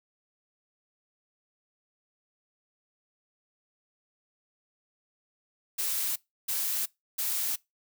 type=noise bursts; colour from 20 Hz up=blue; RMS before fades=-30 dBFS; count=3; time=5.78-7.56 s; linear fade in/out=10 ms; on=380 ms; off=320 ms; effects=noise-tail reverb RT60 0.2 s tail -23 dB re dry